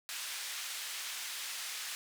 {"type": "band-pass noise", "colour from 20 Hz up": "pink", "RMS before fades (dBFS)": -41, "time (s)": [0.09, 1.95], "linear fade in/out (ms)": 0, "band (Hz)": [2000, 12000], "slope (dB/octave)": 12, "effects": []}